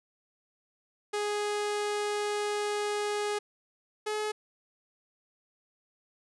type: tone pair in turn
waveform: sawtooth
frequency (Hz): 415.3 / 425.3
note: G#4 / G#4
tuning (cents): 0 / +41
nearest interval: unison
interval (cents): 41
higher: second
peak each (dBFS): -25 / -26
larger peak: first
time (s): 1.13-3.39 / 4.06-4.32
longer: first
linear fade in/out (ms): 10
effects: resampled to 24000 Hz